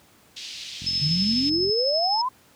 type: band-pass noise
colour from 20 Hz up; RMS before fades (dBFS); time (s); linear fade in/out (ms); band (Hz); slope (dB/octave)
white; -37; 0.36-1.5; 10; 2800 to 4900; 24
type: click train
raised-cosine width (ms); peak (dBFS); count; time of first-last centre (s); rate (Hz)
5; -25; 40; 0.82-1.694; 44.6
type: tone with tremolo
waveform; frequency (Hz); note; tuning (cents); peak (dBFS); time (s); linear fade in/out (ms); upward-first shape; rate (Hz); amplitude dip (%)
sine; 5200; E8; -24; -21; 0.86-2.22; 10; sine; 12; 35
type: exponential sweep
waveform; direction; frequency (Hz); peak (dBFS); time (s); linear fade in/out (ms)
sine; up; 139 to 1058; -22; 1.01-2.29; 10
effects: pink hiss -56 dBFS RMS until 2.55 s + high-pass 80 Hz 12 dB/octave